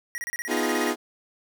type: tone bursts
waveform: square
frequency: 1904 Hz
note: A#6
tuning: 36 cents sharp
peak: -30 dBFS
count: 13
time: 0.15-0.9 s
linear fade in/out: 0 ms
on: 30 ms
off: 30 ms
type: chord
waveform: sawtooth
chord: F half-diminished seventh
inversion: second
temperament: equal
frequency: 246.9 / 311.1 / 349.2 / 415.3 Hz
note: Cb4 / Eb4 / F4 / Ab4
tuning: 0 / 0 / 0 / 0 cents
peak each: -25 dBFS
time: 0.47-0.96 s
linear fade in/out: 50 ms
effects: none